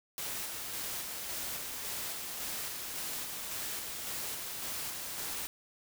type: noise with tremolo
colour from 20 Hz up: white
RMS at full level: -38 dBFS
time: 0.18-5.47 s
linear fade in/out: 0 ms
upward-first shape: square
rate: 1.8 Hz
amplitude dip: 25%
effects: none